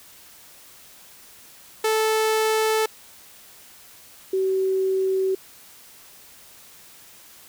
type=tone pair in turn; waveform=sawtooth / sine; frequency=437.8 / 380.7 Hz; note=A4 / F#4; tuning=-9 / +49 cents; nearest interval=major second; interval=242 cents; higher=first; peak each=-15 / -19 dBFS; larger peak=first; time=1.84-2.86 / 4.33-5.35 s; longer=neither; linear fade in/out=5 ms; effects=white hiss -48 dBFS RMS until 7.48 s